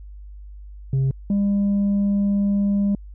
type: tone pair in turn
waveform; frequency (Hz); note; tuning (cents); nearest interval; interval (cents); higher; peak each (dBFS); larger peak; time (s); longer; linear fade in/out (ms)
sine; 134.1 / 200.9; C3 / G3; +43 / +43; perfect fifth; 700; second; -14; neither; 0.93-1.11 / 1.3-2.95; second; 2
effects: tanh soft clip ceiling -16 dBFS + added 50 Hz sine -36 dBFS peak until 3.14 s